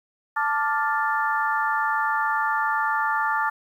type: harmonic tone with a mistuned harmonic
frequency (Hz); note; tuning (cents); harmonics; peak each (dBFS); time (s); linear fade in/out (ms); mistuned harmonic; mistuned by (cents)
293.7; D4; 0; 3 / 4 / 5 / 6; -25 / -26 / -27 / -28; 0.36-3.5; 10; 5; -80
effects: 9-bit